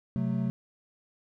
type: chord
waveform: triangle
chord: F# diminished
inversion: second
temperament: equal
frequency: 130.81 / 185 / 220 Hz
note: C3 / F#3 / A3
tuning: 0 / 0 / 0 cents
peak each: -29 dBFS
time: 0.16-0.5 s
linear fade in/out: 0 ms
effects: none